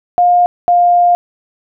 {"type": "tone pair in turn", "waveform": "sine", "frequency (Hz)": [709, 703.7], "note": ["F5", "F5"], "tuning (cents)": [26, 13], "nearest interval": "unison", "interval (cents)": 13, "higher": "first", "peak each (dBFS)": -6, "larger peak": "neither", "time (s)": [[0.18, 0.46], [0.68, 1.15]], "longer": "second", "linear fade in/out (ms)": 0, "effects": []}